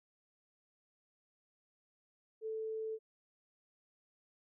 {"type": "tone", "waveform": "sine", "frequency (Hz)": 440.3, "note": "A4", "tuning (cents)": 1, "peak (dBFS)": -37, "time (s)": [2.41, 2.99], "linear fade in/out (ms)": 50, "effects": []}